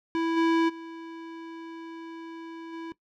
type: tone with level steps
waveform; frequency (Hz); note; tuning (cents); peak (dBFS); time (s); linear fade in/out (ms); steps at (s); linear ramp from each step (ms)
square; 329.6; E4; 0; -25 / -21 / -39 / -36; 0.15-2.92; 0; 0.36 / 0.68 / 2.72; 20
effects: noise-tail reverb RT60 0.1 s tail -18 dB re dry + low-pass 3000 Hz 12 dB/octave